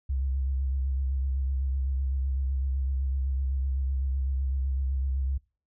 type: tone with vibrato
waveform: sine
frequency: 66.7 Hz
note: C2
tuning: 34 cents sharp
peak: -25 dBFS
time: 0.09-5.38 s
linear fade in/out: 10 ms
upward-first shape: sine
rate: 7.9 Hz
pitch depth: 46 cents each way
effects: noise-tail reverb RT60 0.4 s tail -26 dB re dry